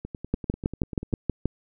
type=two click trains; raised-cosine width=3 ms; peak=-10 / -21 dBFS; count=8 / 12; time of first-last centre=0.34-1.456 / 0.05-1.128 s; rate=6.27 / 10.2 Hz; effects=none